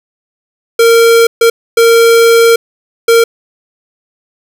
square tone bursts at uneven times, 461.5 Hz, A#4, 17 cents flat, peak -4 dBFS, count 4, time 0.79-1.27 / 1.41-1.5 / 1.77-2.56 / 3.08-3.24 s, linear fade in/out 5 ms, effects none

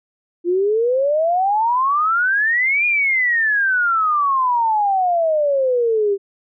sine exponential two-way sweep, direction up then down, 340 to 2451 to 389.3 Hz, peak -14 dBFS, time 0.44-6.18 s, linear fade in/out 50 ms, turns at 2.86 s, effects none

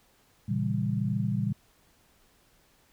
sine chord, A# diminished seventh, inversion none, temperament equal with one note detuned, 116.54 / 138.59 / 164.81 / 198.16 Hz, A#2 / C#3 / E3 / G3, 0 / 0 / 0 / +19 cents, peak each -30 / -32 / -34 / -30 dBFS, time 0.48-1.53 s, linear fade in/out 10 ms, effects pink hiss -64 dBFS RMS until 2.92 s

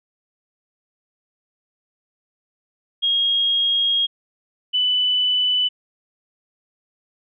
sine tone pair in turn, 3266 / 2990 Hz, G#7 / F#7, -30 / +17 cents, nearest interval major second, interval 153 cents, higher first, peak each -16 / -16 dBFS, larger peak neither, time 3.02-4.07 / 4.73-5.69 s, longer first, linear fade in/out 20 ms, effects none

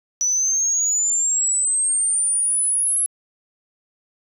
sine exponential sweep, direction up, 5900 to 11000 Hz, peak -16 dBFS, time 0.21-3.06 s, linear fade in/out 0 ms, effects tanh soft clip ceiling -12 dBFS

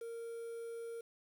triangle tone with quantisation, 462.8 Hz, A#4, 13 cents flat, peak -40 dBFS, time 0.01-1.01 s, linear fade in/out 5 ms, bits 10, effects none

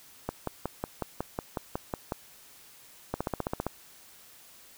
two click trains, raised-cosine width 1 ms, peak -16 / -15 dBFS, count 11 / 9, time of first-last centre 0.29-2.122 / 3.14-3.666 s, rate 5.46 / 15.2 Hz, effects white hiss -54 dBFS RMS until 4.77 s

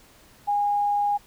sine tone, 819 Hz, G#5, 24 cents flat, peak -20 dBFS, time 0.47-1.18 s, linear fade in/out 20 ms, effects pink hiss -54 dBFS RMS until 1.26 s

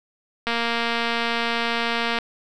click train, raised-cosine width 0.3 ms, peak -8 dBFS, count 401, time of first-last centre 0.47-2.187 s, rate 233 Hz, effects none

